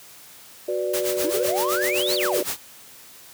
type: chord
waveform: sine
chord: B minor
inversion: second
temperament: equal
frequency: 370 / 493.9 / 587.3 Hz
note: F#4 / B4 / D5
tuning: 0 / 0 / 0 cents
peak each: -26 / -29 / -26 dBFS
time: 0.68-2.43 s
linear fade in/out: 5 ms
type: noise with tremolo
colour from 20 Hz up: white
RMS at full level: -26 dBFS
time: 0.93-2.57 s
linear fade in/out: 10 ms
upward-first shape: sine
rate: 7.8 Hz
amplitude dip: 80%
type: exponential two-way sweep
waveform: triangle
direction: up then down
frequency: 289.7 to 4647 to 289.7 Hz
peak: -23 dBFS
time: 1.24-2.41 s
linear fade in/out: 5 ms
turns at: 2.15 s
effects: white hiss -46 dBFS RMS until 3.33 s + high-pass 60 Hz 12 dB/octave